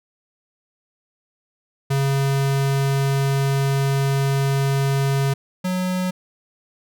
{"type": "tone pair in turn", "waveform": "square", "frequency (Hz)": [137.5, 183.54], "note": ["C#3", "F#3"], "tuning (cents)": [-14, -14], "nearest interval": "perfect fourth", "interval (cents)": 500, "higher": "second", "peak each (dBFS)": [-18, -21], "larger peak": "first", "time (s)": [[1.9, 5.34], [5.64, 6.11]], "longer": "first", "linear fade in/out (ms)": 10, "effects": []}